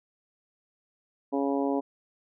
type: harmonic tone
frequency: 139.1 Hz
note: C#3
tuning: 6 cents sharp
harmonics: 2 / 3 / 4 / 5 / 6 / 7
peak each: -27 / -31 / -33 / -35 / -37 / -38 dBFS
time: 1.32-1.81 s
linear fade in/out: 20 ms
effects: none